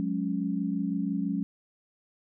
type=chord; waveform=sine; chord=F# suspended second; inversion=none; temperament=equal with one note detuned; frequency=181.71 / 207.7 / 277.2 Hz; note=F#3 / G#3 / C#4; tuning=-31 / 0 / 0 cents; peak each=-31 dBFS; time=0-1.43 s; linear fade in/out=0 ms; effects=none